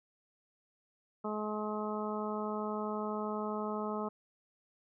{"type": "harmonic tone", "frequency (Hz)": 212.3, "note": "G#3", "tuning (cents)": 38, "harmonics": [1, 2, 3, 4, 5, 6], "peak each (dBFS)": [-38, -39, -42, -43, -43, -43], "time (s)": [1.24, 4.09], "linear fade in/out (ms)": 10, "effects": []}